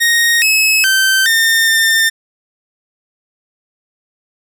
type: tone with pitch steps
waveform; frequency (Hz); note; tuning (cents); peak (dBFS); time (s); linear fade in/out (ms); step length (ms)
sawtooth; 1864 / 2580 / 1549 / 1816 / 1803; A#6 / E7 / G6 / A#6 / A6; -1 / -38 / -21 / -46 / +42; -6; 0-2.1; 20; 420
effects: none